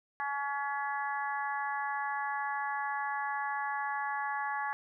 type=harmonic tone; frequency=282.1 Hz; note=C#4; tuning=30 cents sharp; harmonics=3 / 4 / 5 / 6 / 7; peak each=-35 / -38 / -46 / -37 / -45 dBFS; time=0.2-4.73 s; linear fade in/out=0 ms; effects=none